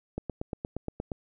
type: click train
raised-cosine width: 2 ms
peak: -19 dBFS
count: 9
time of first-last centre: 0.18-1.118 s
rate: 8.53 Hz
effects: none